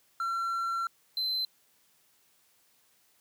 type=tone pair in turn; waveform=triangle; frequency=1359 / 4072 Hz; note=F6 / C8; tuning=-48 / -48 cents; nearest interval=octave + perfect fifth; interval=1900 cents; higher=second; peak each=-27 dBFS; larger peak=neither; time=0.2-0.87 / 1.17-1.45 s; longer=first; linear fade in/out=2 ms; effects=white hiss -67 dBFS RMS until 3.2 s + high-pass 80 Hz 12 dB/octave